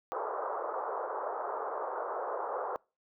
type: band-pass noise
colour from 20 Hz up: pink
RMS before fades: -36 dBFS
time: 0.12-2.76 s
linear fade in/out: 0 ms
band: 420 to 1300 Hz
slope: 48 dB/octave
effects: noise-tail reverb RT60 0.3 s tail -25 dB re dry